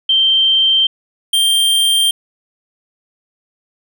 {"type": "tone pair in turn", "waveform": ["sine", "square"], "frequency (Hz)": [3136, 3172], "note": ["G7", "G7"], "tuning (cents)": [0, 20], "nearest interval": "unison", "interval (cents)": 20, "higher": "second", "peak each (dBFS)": [-9, -11], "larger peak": "first", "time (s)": [[0.09, 0.87], [1.33, 2.11]], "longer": "neither", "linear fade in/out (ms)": 5, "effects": []}